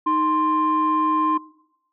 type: tone pair together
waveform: sine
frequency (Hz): 311.1 / 1047.2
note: D#4 / C6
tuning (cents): 0 / +1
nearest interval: octave + major sixth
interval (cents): 2101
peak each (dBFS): -22 / -17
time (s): 0.06-1.38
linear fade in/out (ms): 10
effects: noise-tail reverb RT60 0.8 s tail -21 dB re dry + tanh soft clip ceiling -12 dBFS